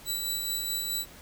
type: tone with tremolo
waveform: 15% pulse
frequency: 3951 Hz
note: B7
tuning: in tune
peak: -21 dBFS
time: 0.05-1.06 s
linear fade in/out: 50 ms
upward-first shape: sine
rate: 4.7 Hz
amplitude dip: 30%
effects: pink hiss -50 dBFS RMS until 1.21 s